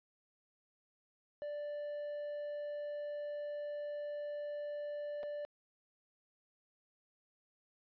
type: tone with dropouts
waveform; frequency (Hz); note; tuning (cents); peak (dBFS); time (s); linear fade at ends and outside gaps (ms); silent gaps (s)
triangle; 587.3; D5; 0; -37; 1.42-5.45; 0; 5.231-5.235
effects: resampled to 11025 Hz